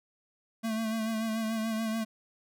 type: tone with vibrato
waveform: square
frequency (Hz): 222.1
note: A3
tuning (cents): +16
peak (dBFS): -30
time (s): 0.63-2.05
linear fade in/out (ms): 20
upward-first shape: sine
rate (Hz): 6.9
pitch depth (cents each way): 35
effects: none